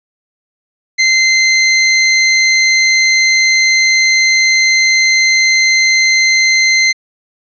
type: tone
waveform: sawtooth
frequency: 2074 Hz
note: C7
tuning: 16 cents flat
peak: -4 dBFS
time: 0.98-6.93 s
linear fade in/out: 20 ms
effects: resampled to 16000 Hz